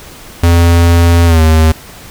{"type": "tone with pitch glide", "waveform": "square", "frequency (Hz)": [85.2, 79.49], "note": ["F2", "D#2"], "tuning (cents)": [-42, 38], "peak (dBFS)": -5, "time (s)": [0.43, 1.72], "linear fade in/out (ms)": 5, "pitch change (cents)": -120, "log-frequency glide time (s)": [1.26, 1.41], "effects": ["pink hiss -33 dBFS RMS until 2.1 s"]}